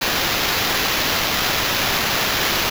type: noise with sample-and-hold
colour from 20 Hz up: violet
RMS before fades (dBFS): -20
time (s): 0.01-2.7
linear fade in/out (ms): 10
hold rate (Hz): 8820
effects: none